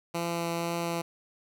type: tone with vibrato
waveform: 10% pulse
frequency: 169.4 Hz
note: E3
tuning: 48 cents sharp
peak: -21 dBFS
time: 0.14-1.02 s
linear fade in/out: 10 ms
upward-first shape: triangle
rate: 2 Hz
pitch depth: 9 cents each way
effects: none